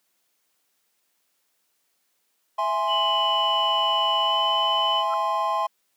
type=chord; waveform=triangle; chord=E augmented; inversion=none; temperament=equal; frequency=659.3 / 830.6 / 1046.5 Hz; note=E5 / G#5 / B#5; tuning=0 / 0 / 0 cents; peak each=-27 / -25 / -22 dBFS; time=2.58-5.67 s; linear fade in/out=10 ms
type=tone with pitch glide; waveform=sine; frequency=2974 to 3007 Hz; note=F#7 to F#7; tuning=+8 to +27 cents; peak=-23 dBFS; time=2.87-5.04 s; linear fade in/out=50 ms; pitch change=+19 cents; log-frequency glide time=4.25-4.35 s
type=tone with exponential growth; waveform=sine; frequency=1329 Hz; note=E6; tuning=14 cents sharp; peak=-26 dBFS; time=5.06-5.14 s; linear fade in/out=2 ms; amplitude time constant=16 ms
effects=white hiss -71 dBFS RMS until 5.96 s + high-pass 200 Hz 12 dB/octave